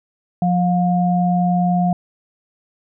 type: tone pair together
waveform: sine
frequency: 178 / 712 Hz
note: F3 / F5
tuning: +33 / +33 cents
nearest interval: 2 octaves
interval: 2400 cents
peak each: -15 / -19 dBFS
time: 0.42-1.93 s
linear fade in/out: 2 ms
effects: none